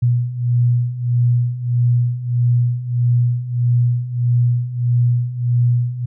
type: beating tone pair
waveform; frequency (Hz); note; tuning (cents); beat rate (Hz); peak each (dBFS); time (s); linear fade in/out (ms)
sine; 120.2 / 121.8; B2 / B2; -46 / -24; 1.6; -19 / -15; 0.02-6.06; 10
effects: none